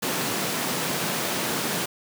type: high-pass noise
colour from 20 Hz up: pink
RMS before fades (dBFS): -27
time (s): 0.02-1.86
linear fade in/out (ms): 10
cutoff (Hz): 150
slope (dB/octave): 24
effects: none